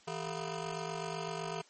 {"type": "ring-modulated tone", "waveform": "15% pulse", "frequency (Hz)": 279.9, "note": "C#4", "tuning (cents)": 17, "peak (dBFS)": -27, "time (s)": [0.07, 1.62], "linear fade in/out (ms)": 10, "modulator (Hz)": 116, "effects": ["white hiss -62 dBFS RMS until 1.69 s", "MP3 32 kbps"]}